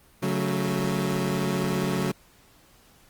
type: chord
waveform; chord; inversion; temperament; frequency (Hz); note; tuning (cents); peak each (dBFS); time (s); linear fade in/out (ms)
25% pulse; F# minor; second; equal with one note detuned; 140.69 / 185 / 220; C#3 / F#3 / A3; +26 / 0 / 0; -25 / -23 / -28; 0.22-2.12; 10
effects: pink hiss -57 dBFS RMS until 3.09 s + Opus 32 kbps